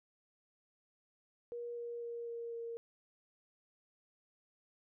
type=tone with pitch steps; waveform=sine; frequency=476.1 / 473.1 / 470.1 / 467.1 / 464.2 Hz; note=A#4 / A#4 / A#4 / A#4 / A#4; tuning=+37 / +26 / +15 / +3 / -7 cents; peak=-40 dBFS; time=1.52-2.77 s; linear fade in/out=0 ms; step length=250 ms; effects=none